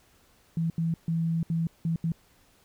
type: tone bursts at uneven times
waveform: sine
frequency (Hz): 164.9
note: E3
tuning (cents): +1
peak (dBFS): -24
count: 6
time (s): 0.57-0.7 / 0.78-0.94 / 1.08-1.43 / 1.5-1.67 / 1.85-1.96 / 2.04-2.12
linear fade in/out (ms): 2
effects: pink hiss -62 dBFS RMS until 2.64 s